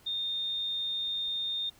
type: tone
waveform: sine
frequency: 3649 Hz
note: A#7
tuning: 38 cents flat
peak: -30 dBFS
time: 0.06-1.7 s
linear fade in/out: 10 ms
effects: pink hiss -60 dBFS RMS until 1.79 s